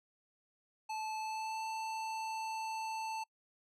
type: tone with pitch glide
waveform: square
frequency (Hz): 871 to 885.2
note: A5 to A5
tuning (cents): -18 to +10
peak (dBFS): -38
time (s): 0.89-3.24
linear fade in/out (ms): 10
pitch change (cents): +28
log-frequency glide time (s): 1.18-1.65
effects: noise-tail reverb RT60 0.1 s tail -26 dB re dry + low-pass 8000 Hz 12 dB/octave